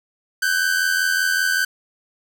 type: tone pair together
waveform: 45% pulse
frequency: 1510 / 1595.2 Hz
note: F#6 / G6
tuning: +35 / +30 cents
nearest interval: minor second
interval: 95 cents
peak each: -19 / -22 dBFS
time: 0.42-1.65 s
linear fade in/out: 5 ms
effects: none